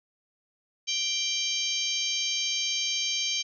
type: harmonic tone with a mistuned harmonic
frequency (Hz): 784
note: G5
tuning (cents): 0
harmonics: 3 / 4 / 5 / 6 / 7 / 8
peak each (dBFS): -35 / -30 / -35 / -35 / -36 / -33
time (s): 0.87-3.43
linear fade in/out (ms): 20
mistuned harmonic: 8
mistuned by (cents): +17
effects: none